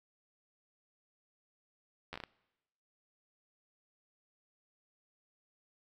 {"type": "slowing click train", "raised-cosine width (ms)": 0.3, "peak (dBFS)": -26, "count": 6, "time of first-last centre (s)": [2.13, 2.237], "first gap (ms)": 11, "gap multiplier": 1.34, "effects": ["noise-tail reverb RT60 1.0 s tail -22 dB re dry"]}